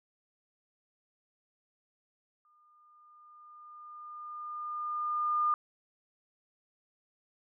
sine tone with exponential growth, 1211 Hz, D#6, 47 cents flat, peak -24 dBFS, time 2.45-5.54 s, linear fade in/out 1 ms, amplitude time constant 670 ms, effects none

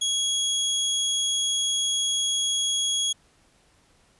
25% pulse tone, 3322 Hz, G#7, in tune, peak -19 dBFS, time 0.01-3.13 s, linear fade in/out 10 ms, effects pink hiss -61 dBFS RMS until 4.19 s + resampled to 24000 Hz

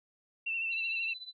sine tone with vibrato, 2692 Hz, E7, 36 cents sharp, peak -31 dBFS, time 0.46-1.14 s, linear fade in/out 10 ms, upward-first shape triangle, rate 13 Hz, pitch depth 46 cents each way
sine tone with tremolo, 4000 Hz, B7, 21 cents sharp, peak -39 dBFS, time 0.71-1.33 s, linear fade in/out 20 ms, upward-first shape triangle, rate 16 Hz, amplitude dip 90%
effects none

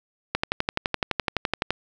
click train, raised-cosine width 0.3 ms, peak -6 dBFS, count 17, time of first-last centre 0.35-1.706 s, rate 11.8 Hz, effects none

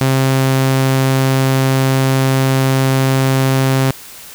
sawtooth tone, 133.1 Hz, C3, 30 cents sharp, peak -7 dBFS, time 0.01-3.91 s, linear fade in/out 2 ms, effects white hiss -35 dBFS RMS until 4.34 s

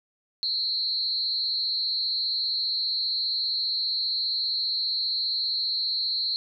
sine tone with amplitude modulation, 4193 Hz, C8, 3 cents sharp, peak -20 dBFS, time 0.43-6.36 s, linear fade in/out 0 ms, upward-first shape sine, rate 235 Hz, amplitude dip 100%, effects none

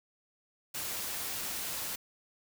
white noise, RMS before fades -37 dBFS, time 0.74-1.96 s, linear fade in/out 10 ms, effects none

